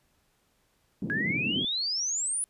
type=band-pass noise; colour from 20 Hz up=white; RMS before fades=-33 dBFS; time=1.02-1.65 s; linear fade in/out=2 ms; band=130 to 280 Hz; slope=24 dB/octave
type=exponential sweep; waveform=sine; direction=up; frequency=1621 to 10150 Hz; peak=-27 dBFS; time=1.1-2.44 s; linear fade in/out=0 ms
effects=pink hiss -70 dBFS RMS until 2.49 s + resampled to 32000 Hz